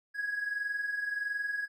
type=tone with amplitude modulation; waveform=triangle; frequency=1661.2 Hz; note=G#6; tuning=in tune; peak=-25 dBFS; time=0.14-1.68 s; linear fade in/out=50 ms; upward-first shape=sine; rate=21.5 Hz; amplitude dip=70%; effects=tanh soft clip ceiling -27 dBFS